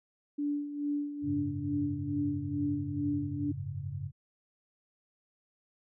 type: tone with tremolo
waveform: sine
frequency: 290.4 Hz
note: D4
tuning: 19 cents flat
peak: -28 dBFS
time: 0.38-3.52 s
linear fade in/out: 10 ms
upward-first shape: sine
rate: 2.3 Hz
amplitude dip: 65%
type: chord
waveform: sine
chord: F# suspended second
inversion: none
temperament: equal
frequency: 92.5 / 103.83 / 138.59 Hz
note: F#2 / G#2 / C#3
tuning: 0 / 0 / 0 cents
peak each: -40 / -40 / -38 dBFS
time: 1.22-4.12 s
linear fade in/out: 50 ms
effects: none